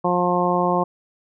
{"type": "harmonic tone", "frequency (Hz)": 177.8, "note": "F3", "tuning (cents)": 31, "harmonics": [1, 2, 3, 4, 5, 6], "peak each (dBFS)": [-24, -24, -24, -24, -24, -24], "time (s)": [0.04, 0.84], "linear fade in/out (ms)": 10, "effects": []}